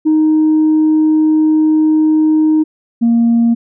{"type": "tone pair in turn", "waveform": "sine", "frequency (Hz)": [311.1, 233.1], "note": ["D#4", "A#3"], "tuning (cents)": [0, 0], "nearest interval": "perfect fourth", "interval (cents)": 500, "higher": "first", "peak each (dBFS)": -6, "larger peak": "neither", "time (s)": [[0.05, 2.64], [3.01, 3.55]], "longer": "first", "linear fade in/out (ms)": 20, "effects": ["tanh soft clip ceiling -5 dBFS"]}